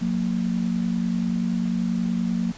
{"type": "tone pair together", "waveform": "sine", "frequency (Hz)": [180.8, 231.1], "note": ["F#3", "A#3"], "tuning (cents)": [-40, -15], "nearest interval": "major third", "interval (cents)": 425, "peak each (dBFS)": -24, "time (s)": [0.01, 2.52], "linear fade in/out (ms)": 10, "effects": ["pink hiss -43 dBFS RMS until 2.57 s", "resampled to 16000 Hz"]}